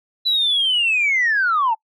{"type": "linear sweep", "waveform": "sine", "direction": "down", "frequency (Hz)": [4000, 850], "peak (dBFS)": -14, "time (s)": [0.25, 1.75], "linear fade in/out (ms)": 20, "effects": ["noise-tail reverb RT60 0.1 s tail -25 dB re dry", "tanh soft clip ceiling -11 dBFS"]}